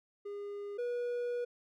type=tone pair in turn; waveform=triangle; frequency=407.1 / 484.1 Hz; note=G#4 / B4; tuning=-35 / -35 cents; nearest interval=minor third; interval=300 cents; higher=second; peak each=-37 / -31 dBFS; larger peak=second; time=0.25-0.78 / 0.78-1.45 s; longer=second; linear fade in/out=10 ms; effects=none